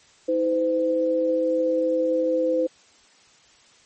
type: tone pair together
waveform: sine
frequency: 320 / 511.2 Hz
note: D#4 / C5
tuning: +49 / -40 cents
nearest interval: minor sixth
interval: 811 cents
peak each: -25 / -20 dBFS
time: 0.28-2.67 s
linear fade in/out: 10 ms
effects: white hiss -55 dBFS RMS until 3.85 s + MP3 32 kbps